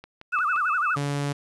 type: click train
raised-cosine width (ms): 0.3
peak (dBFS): -26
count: 4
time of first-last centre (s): 0.04-0.562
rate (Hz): 5.75
type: tone with tremolo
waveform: sine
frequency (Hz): 2614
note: E7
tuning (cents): -15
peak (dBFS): -30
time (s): 0.32-0.95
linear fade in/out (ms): 10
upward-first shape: sine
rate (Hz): 5.7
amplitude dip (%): 95
type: tone with vibrato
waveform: sine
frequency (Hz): 1318.5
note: E6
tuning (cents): 0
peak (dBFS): -21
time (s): 0.32-0.97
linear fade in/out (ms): 20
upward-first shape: sine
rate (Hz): 12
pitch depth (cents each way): 220
type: tone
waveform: sawtooth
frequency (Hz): 142.9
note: D3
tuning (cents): -47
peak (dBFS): -21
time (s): 0.96-1.33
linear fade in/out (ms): 10
effects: resampled to 24000 Hz + 9-bit